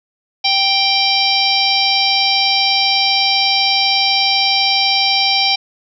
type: harmonic tone with a mistuned harmonic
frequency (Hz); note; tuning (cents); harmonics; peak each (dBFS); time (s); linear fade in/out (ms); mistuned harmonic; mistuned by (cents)
784; G5; 0; 1 / 3 / 4 / 5 / 6 / 7; -19 / -19 / -19 / -19 / -19 / -19; 0.44-5.56; 10; 6; +19
effects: none